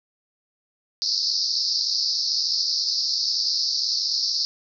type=band-pass noise; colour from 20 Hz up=white; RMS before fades=-24 dBFS; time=1.02-4.45 s; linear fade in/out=0 ms; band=4300 to 5400 Hz; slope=96 dB/octave; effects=none